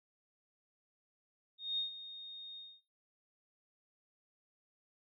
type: tone with ADSR envelope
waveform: sine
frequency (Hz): 3700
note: A#7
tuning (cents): -14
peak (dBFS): -32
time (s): 1.58-2.81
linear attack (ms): 200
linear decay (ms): 120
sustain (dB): -14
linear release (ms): 240
effects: noise-tail reverb RT60 0.3 s tail -22 dB re dry